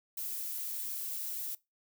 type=noise; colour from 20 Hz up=violet; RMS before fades=-38 dBFS; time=0.17-1.55 s; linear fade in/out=5 ms; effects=noise-tail reverb RT60 0.2 s tail -20 dB re dry